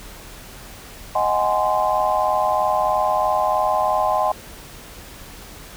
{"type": "chord", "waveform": "sine", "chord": "Ab dominant seventh", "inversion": "second", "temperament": "just", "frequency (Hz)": [623, 747.5, 830.6, 1038.3], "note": ["Eb5", "Gb5", "Ab5", "C6"], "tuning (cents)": [2, 17, 0, -14], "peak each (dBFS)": -22, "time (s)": [1.15, 4.32], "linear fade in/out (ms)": 5, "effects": ["added 41 Hz sine -45 dBFS peak until 5.76 s", "pink hiss -40 dBFS RMS until 5.76 s"]}